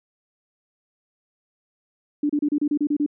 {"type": "tone bursts", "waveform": "sine", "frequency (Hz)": 293.7, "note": "D4", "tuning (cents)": 0, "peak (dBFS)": -18, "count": 9, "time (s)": [2.23, 3.063], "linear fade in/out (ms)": 5, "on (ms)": 65, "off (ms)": 31, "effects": []}